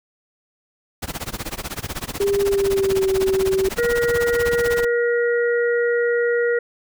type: noise with tremolo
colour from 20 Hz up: pink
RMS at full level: -26 dBFS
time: 1.02-4.85 s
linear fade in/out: 10 ms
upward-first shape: sine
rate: 16 Hz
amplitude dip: 95%
type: tone with pitch glide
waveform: sine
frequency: 400 to 382.8 Hz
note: G4 to G4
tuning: +35 to -41 cents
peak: -16 dBFS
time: 2.2-3.69 s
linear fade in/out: 5 ms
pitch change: -76 cents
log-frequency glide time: 2.42-3.08 s
type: harmonic tone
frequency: 475.2 Hz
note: A#4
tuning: 33 cents sharp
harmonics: 1 / 3 / 4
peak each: -17 / -27 / -26 dBFS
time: 3.78-6.59 s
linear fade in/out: 5 ms
effects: none